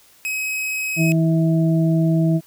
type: tone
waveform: 45% pulse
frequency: 2544 Hz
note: D#7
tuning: 38 cents sharp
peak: -22 dBFS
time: 0.25-1.12 s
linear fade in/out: 0 ms
type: harmonic tone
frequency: 162.6 Hz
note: E3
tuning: 23 cents flat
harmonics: 1 / 2 / 4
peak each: -15 / -21 / -27 dBFS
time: 0.96-2.41 s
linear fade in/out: 50 ms
effects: white hiss -52 dBFS RMS until 2.46 s